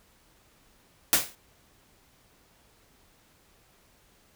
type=noise with exponential decay; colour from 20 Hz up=white; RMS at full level=-17 dBFS; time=1.13-1.35 s; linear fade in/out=0 ms; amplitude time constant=46 ms; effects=pink hiss -62 dBFS RMS until 4.35 s